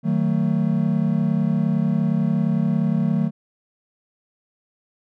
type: chord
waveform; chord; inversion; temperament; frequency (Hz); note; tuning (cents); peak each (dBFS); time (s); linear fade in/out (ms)
triangle; D# diminished; none; just; 155.56 / 186.68 / 224; D#3 / F#3 / A3; 0 / +16 / +31; -20; 0.03-3.31; 50
effects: none